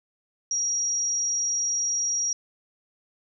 sine tone, 5690 Hz, F8, 31 cents sharp, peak -23 dBFS, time 0.51-2.33 s, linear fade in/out 2 ms, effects none

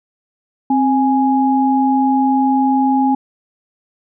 sine tone pair together, 263.7 / 830.6 Hz, C4 / G#5, +14 / 0 cents, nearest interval octave + minor sixth, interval 1986 cents, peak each -13 / -15 dBFS, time 0.7-3.15 s, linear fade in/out 5 ms, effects none

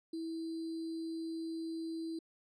sine tone with sample-and-hold, 326.6 Hz, E4, 16 cents flat, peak -37 dBFS, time 0.13-2.19 s, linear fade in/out 5 ms, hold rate 4410 Hz, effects low-pass 7000 Hz 12 dB/octave

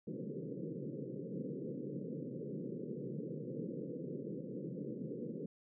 pink band-pass noise, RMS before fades -43 dBFS, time 0.07-5.46 s, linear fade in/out 5 ms, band 130 to 520 Hz, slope 96 dB/octave, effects none

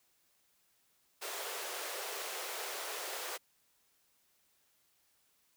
pink high-pass noise, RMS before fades -41 dBFS, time 1.21-3.38 s, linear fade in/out 20 ms, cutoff 390 Hz, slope 48 dB/octave, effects white hiss -73 dBFS RMS until 5.56 s

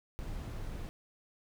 brown noise, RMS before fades -40 dBFS, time 0.19-0.89 s, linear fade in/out 0 ms, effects none

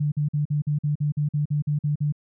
sine tone bursts, 147.7 Hz, D3, 10 cents sharp, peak -20 dBFS, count 13, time 0-2.124 s, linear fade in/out 10 ms, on 120 ms, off 47 ms, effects none

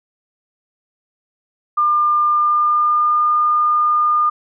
sine tone with pitch glide, 1200 to 1213.2 Hz, D6 to D#6, +37 to -44 cents, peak -12 dBFS, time 1.77-4.3 s, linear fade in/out 10 ms, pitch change +19 cents, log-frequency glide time 2.3-3.33 s, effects none

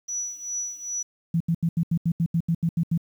sine tone with tremolo, 5900 Hz, F#8, 6 cents flat, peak -25 dBFS, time 0.08-1.03 s, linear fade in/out 10 ms, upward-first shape triangle, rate 2.5 Hz, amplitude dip 85%
sine tone bursts, 166.9 Hz, E3, 22 cents sharp, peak -19 dBFS, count 12, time 1.34-2.977 s, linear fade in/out 5 ms, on 64 ms, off 79 ms
effects 9-bit

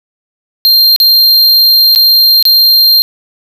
square tone with dropouts, 4186 Hz, C8, in tune, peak -4 dBFS, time 0.65-3.02 s, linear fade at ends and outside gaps 0 ms, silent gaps 0.962-1.001 / 1.95-1.959 / 2.426-2.453 s, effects none

